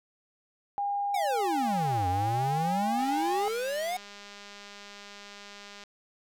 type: tone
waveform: sine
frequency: 808 Hz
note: G#5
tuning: 48 cents flat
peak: -27 dBFS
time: 0.78-3.48 s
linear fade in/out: 0 ms
type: exponential two-way sweep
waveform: square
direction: down then up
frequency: 784 to 88.4 to 750 Hz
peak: -30 dBFS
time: 1.14-3.97 s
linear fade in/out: 5 ms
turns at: 2.08 s
type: click train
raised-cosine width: 0.2 ms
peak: -29 dBFS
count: 579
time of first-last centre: 2.99-5.837 s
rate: 203 Hz
effects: none